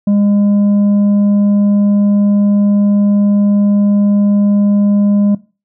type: tone with tanh clipping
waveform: sine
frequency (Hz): 203.7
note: G#3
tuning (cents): -33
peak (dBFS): -9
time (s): 0.07-5.35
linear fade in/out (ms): 5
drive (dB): 5
effects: noise-tail reverb RT60 0.3 s tail -19 dB re dry